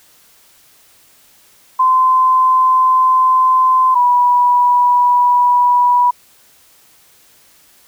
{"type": "tone pair in turn", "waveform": "sine", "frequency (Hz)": [1031, 978.5], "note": ["C6", "B5"], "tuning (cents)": [-26, -16], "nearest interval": "minor second", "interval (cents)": 90, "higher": "first", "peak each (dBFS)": -8, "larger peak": "neither", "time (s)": [[1.79, 3.95], [3.95, 6.11]], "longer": "neither", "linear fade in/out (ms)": 10, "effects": ["white hiss -49 dBFS RMS until 7.87 s"]}